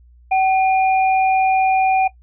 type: tone pair together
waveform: sine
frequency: 760.7 / 2415 Hz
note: F#5 / D7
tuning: +48 / +48 cents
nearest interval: octave + minor sixth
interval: 2000 cents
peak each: -13 / -22 dBFS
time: 0.31-2.08 s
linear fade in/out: 10 ms
effects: noise-tail reverb RT60 0.1 s tail -17 dB re dry + added 60 Hz sine -45 dBFS peak until 2.22 s